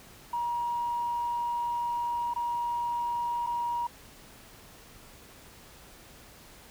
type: tone with dropouts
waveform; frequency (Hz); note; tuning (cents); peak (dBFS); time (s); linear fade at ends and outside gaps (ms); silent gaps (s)
sine; 952; A#5; +36; -27; 0.33-3.87; 5; 2.337-2.36 / 3.464-3.47
effects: tanh soft clip ceiling -23 dBFS + pink hiss -52 dBFS RMS until 6.7 s